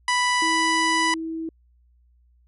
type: harmonic tone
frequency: 987.8 Hz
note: B5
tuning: in tune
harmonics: 1 / 2 / 3 / 4 / 5 / 6 / 7 / 8 / 9 / 10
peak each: -22 / -23 / -29 / -35 / -32 / -35 / -39 / -41 / -40 / -37 dBFS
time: 0.08-1.14 s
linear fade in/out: 2 ms
type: tone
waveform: sine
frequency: 324.4 Hz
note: E4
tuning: 28 cents flat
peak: -27 dBFS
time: 0.42-1.49 s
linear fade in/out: 2 ms
effects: added 60 Hz sine -56 dBFS peak until 2.47 s